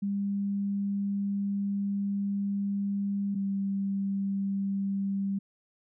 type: tone pair in turn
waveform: sine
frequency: 200 / 196.79 Hz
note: G3 / G3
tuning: +35 / +7 cents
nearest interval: unison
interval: 28 cents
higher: first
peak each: -27 dBFS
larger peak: neither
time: 0.02-3.35 / 3.35-5.39 s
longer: first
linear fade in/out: 10 ms
effects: none